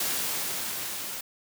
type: noise with level ramp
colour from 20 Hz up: white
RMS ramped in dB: -28 to -36 dBFS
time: 0-1.21 s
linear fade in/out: 5 ms
effects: high-pass 100 Hz 12 dB/octave